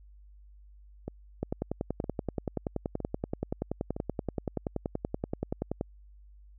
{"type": "two click trains", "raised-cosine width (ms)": 2, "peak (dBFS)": [-17, -22], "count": [47, 4], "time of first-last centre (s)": [[1.43, 5.811], [1.08, 3.965]], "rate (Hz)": [10.5, 1.04], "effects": ["added 50 Hz sine -51 dBFS peak until 6.58 s"]}